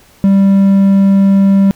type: tone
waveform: triangle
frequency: 196 Hz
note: G3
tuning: in tune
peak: -3 dBFS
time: 0.24-1.71 s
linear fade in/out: 0 ms
effects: pink hiss -45 dBFS RMS until 1.75 s